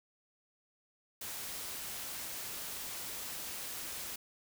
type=noise; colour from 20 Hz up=white; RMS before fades=-42 dBFS; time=1.21-4.16 s; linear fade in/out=5 ms; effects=none